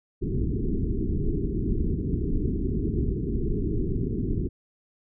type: low-pass noise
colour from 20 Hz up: pink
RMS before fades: -26 dBFS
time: 0.21-4.49 s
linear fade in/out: 20 ms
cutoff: 420 Hz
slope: 96 dB/octave
effects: none